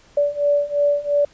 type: beating tone pair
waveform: sine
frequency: 577 / 579.9 Hz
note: D5 / D5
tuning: -31 / -22 cents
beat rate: 2.9 Hz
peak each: -20 / -18 dBFS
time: 0.17-1.25 s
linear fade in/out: 5 ms
effects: pink hiss -52 dBFS RMS until 1.33 s + resampled to 16000 Hz